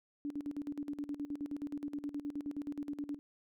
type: tone with tremolo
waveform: sine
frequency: 289.3 Hz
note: D4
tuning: 26 cents flat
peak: -35 dBFS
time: 0.25-3.19 s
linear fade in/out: 0 ms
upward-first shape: square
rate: 9.5 Hz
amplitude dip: 80%
effects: none